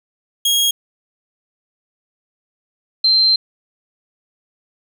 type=tone pair in turn; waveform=sawtooth / sine; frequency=3278 / 4130 Hz; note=G#7 / C8; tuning=-23 / -23 cents; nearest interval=major third; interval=400 cents; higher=second; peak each=-10 dBFS; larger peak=neither; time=0.45-0.71 / 3.04-3.36 s; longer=second; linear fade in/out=5 ms; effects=none